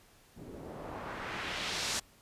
white noise with low-pass filter sweep, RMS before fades -39 dBFS, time 0.36-2 s, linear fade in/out 10 ms, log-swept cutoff 270 to 7400 Hz, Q 1.1, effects pink hiss -62 dBFS RMS until 2.21 s + resampled to 32000 Hz

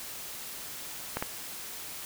clicks, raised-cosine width 0.5 ms, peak -15 dBFS, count 2, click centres 1.17 / 1.225 s, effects white hiss -41 dBFS RMS until 2.05 s

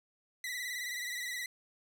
sawtooth tone with vibrato, 1969 Hz, B6, 6 cents flat, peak -33 dBFS, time 0.44-1.46 s, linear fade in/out 2 ms, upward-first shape sine, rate 19 Hz, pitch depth 60 cents each way, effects none

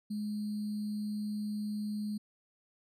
sine tone with sample-and-hold, 209.8 Hz, G#3, 18 cents sharp, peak -33 dBFS, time 0.1-2.18 s, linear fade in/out 10 ms, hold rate 4410 Hz, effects resampled to 32000 Hz

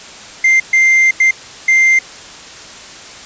triangle tone bursts at uneven times, 2093 Hz, C7, in tune, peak -5 dBFS, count 4, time 0.44-0.6 / 0.73-1.11 / 1.2-1.31 / 1.68-1.99 s, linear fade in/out 5 ms, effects white hiss -33 dBFS RMS until 3.25 s + resampled to 16000 Hz

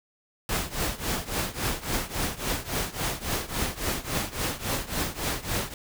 pink noise with tremolo, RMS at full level -26 dBFS, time 0.49-5.74 s, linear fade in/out 2 ms, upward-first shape triangle, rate 3.6 Hz, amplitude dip 90%, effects none

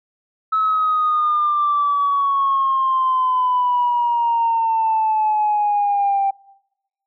sine exponential sweep, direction down, 1299 to 784 Hz, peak -14 dBFS, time 0.52-6.31 s, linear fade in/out 10 ms, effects noise-tail reverb RT60 0.9 s tail -24 dB re dry + tanh soft clip ceiling -10 dBFS

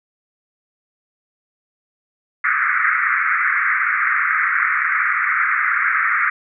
pink band-pass noise, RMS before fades -18 dBFS, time 2.44-6.3 s, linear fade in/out 5 ms, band 1200 to 2200 Hz, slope 96 dB/octave, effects none

